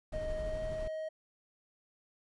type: noise with tremolo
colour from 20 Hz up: brown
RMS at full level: -39 dBFS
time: 0.12-0.88 s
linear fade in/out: 5 ms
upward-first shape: sine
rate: 12 Hz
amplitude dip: 25%
type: tone with pitch glide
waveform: triangle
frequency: 622.3 to 629.9 Hz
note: D#5 to D#5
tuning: 0 to +21 cents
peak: -34 dBFS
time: 0.13-1.09 s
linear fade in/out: 10 ms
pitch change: +21 cents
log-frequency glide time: 0.34-0.66 s
effects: resampled to 24000 Hz